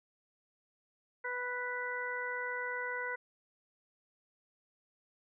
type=harmonic tone; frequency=493.9 Hz; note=B4; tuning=in tune; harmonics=1 / 2 / 3 / 4; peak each=-42 / -42 / -39 / -40 dBFS; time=1.24-3.16 s; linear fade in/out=10 ms; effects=none